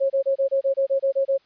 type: tone bursts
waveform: sine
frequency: 544 Hz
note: C#5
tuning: 33 cents flat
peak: -17 dBFS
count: 11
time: 0-1.38 s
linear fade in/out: 20 ms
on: 100 ms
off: 28 ms
effects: white hiss -62 dBFS RMS until 1.45 s + resampled to 11025 Hz